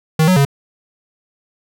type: tone with pitch steps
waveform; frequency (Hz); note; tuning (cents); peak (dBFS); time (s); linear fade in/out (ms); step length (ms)
square; 157.8 / 184.5 / 139.7; D#3 / F#3 / C#3; +25 / -5 / +14; -10; 0.19-0.451; 5; 87
effects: none

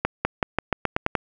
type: accelerating click train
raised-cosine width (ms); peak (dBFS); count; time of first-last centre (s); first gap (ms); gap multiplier
0.5; -5; 9; 0.05-1.152; 200; 0.89
effects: none

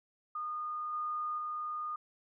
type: tone with level steps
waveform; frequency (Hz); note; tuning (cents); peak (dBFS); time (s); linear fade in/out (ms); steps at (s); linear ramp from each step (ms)
sine; 1224; D#6; -29; -35 / -33 / -35; 0.35-1.96; 5; 0.93 / 1.38; 2
effects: none

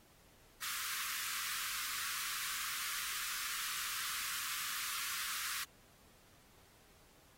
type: high-pass noise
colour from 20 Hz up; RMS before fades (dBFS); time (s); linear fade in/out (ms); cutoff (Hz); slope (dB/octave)
pink; -41; 0.62-5.64; 5; 1100; 96
effects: pink hiss -65 dBFS RMS until 7.37 s + AAC 48 kbps

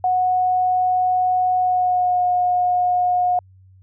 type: tone with pitch glide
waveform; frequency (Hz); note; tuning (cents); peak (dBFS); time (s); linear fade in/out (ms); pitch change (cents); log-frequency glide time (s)
sine; 734 to 721; F#5 to F#5; -14 to -45; -15; 0.04-3.39; 2; -31; 1.57-2.25
effects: added 94 Hz sine -46 dBFS peak until 3.82 s

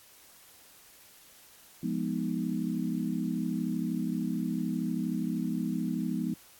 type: chord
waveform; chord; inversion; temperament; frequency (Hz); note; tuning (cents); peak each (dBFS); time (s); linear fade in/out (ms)
sine; F half-diminished seventh; none; equal; 174.61 / 207.7 / 246.9 / 311.1; F3 / Ab3 / Cb4 / Eb4; 0 / 0 / 0 / 0; -34 / -34 / -33 / -36; 1.83-6.34; 5
effects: white hiss -56 dBFS RMS until 6.59 s + AAC 64 kbps

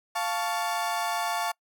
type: chord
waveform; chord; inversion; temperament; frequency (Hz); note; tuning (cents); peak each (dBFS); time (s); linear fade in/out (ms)
35% pulse; F augmented; none; equal with one note detuned; 698.5 / 880 / 1119; F5 / A5 / C#6; 0 / 0 / +16; -29 / -29 / -31; 0.15-1.52; 10
effects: noise-tail reverb RT60 0.1 s tail -25 dB re dry

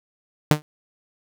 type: tone with exponential decay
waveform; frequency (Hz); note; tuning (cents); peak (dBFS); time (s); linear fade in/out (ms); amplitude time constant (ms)
sawtooth; 151.1; D3; +50; -5; 0.51-0.62; 0; 22
effects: none

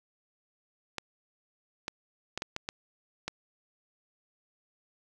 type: clicks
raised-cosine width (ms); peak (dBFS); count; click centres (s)
0.2; -16; 7; 0.983 / 1.881 / 2.376 / 2.421 / 2.564 / 2.689 / 3.28
effects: none

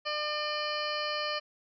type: harmonic tone with a mistuned harmonic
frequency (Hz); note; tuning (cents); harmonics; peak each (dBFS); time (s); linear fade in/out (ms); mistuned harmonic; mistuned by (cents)
600; D5; +37; 1 / 2 / 3 / 4 / 5 / 7 / 8 / 9; -36 / -36 / -39 / -40 / -39 / -40 / -40 / -47; 0.05-1.4; 20; 7; +23
effects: none

